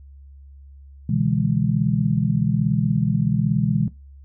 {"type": "chord", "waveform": "sine", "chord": "E dominant seventh", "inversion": "second", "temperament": "just", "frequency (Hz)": [123.61, 148.33, 164.81, 206], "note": ["B2", "D3", "E3", "G#3"], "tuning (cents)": [2, 18, 0, -14], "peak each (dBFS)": -23, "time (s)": [1.09, 3.88], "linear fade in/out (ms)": 5, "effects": ["noise-tail reverb RT60 0.2 s tail -17 dB re dry", "added 69 Hz sine -41 dBFS peak until 4.24 s"]}